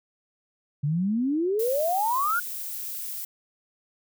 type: exponential sweep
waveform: sine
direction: up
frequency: 138.59 to 1478 Hz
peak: -22 dBFS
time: 0.83-2.4 s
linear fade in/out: 10 ms
type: noise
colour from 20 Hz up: violet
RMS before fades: -34 dBFS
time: 1.59-3.25 s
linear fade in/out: 5 ms
effects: none